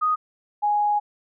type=tone pair in turn; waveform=sine; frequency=1244.5 / 830.6 Hz; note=D#6 / G#5; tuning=0 / 0 cents; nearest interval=perfect fifth; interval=700 cents; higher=first; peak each=-18 / -18 dBFS; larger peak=neither; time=0.01-0.16 / 0.62-1 s; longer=second; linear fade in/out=20 ms; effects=none